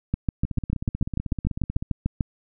two click trains, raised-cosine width 5 ms, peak -16 / -10 dBFS, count 23 / 15, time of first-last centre 0.45-1.825 / 0.14-2.208 s, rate 16 / 6.77 Hz, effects none

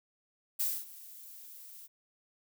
violet noise with ADSR envelope, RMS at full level -30 dBFS, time 0.59-1.88 s, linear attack 15 ms, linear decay 240 ms, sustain -20 dB, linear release 30 ms, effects none

